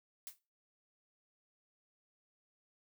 blue noise with exponential decay, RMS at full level -42 dBFS, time 0.27-0.39 s, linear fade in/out 0 ms, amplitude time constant 24 ms, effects noise-tail reverb RT60 0.3 s tail -19 dB re dry

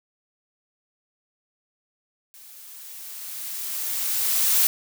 blue noise with level ramp, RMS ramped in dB -47 to -18 dBFS, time 2.34-4.67 s, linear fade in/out 0 ms, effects none

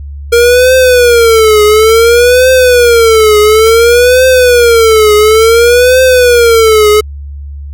square tone with vibrato, 466.2 Hz, A#4, in tune, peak -3 dBFS, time 0.32-7.01 s, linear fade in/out 10 ms, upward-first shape triangle, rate 0.57 Hz, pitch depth 190 cents each way, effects added 71 Hz sine -20 dBFS peak until 7.73 s

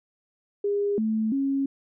sine tone with pitch steps, 406.3 / 219.2 / 274 Hz, G#4 / A3 / C#4, -38 / -6 / -20 cents, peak -22 dBFS, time 0.64-1.66 s, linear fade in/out 5 ms, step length 340 ms, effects none

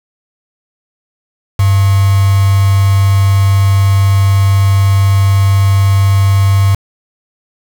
sine tone with quantisation, 98 Hz, G2, in tune, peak -6 dBFS, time 1.59-6.75 s, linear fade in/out 5 ms, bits 3, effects none

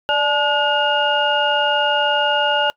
sine tone cluster, 587 / 861 / 1445 / 2838 Hz, D5 / A5 / F#6 / F7, -1 / -38 / -41 / +27 cents, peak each -20 dBFS, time 0.09-2.7 s, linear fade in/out 0 ms, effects noise-tail reverb RT60 0.1 s tail -24 dB re dry + tanh soft clip ceiling -4 dBFS

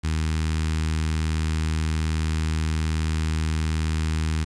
sawtooth tone with notch filter, 78.8 Hz, D#2, 23 cents sharp, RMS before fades -24 dBFS, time 0.03-4.45 s, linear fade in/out 20 ms, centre 590 Hz, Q 0.53, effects resampled to 22050 Hz + 8-bit

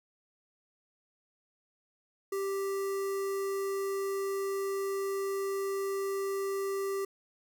square tone with notch filter, 392 Hz, G4, in tune, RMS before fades -33 dBFS, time 2.32-7.05 s, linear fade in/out 5 ms, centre 3300 Hz, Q 0.88, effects none

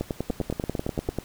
two click trains, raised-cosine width 2 ms, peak -14 / -13 dBFS, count 8 / 13, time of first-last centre 0.3-1.091 / 0.01-1.186 s, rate 8.85 / 10.2 Hz, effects pink hiss -48 dBFS RMS until 1.24 s

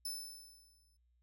20% pulse tone with exponential decay, 5274 Hz, E8, in tune, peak -32 dBFS, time 0.05-0.97 s, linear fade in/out 5 ms, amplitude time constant 200 ms, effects noise-tail reverb RT60 0.1 s tail -26 dB re dry + added 60 Hz sine -70 dBFS peak until 1.22 s

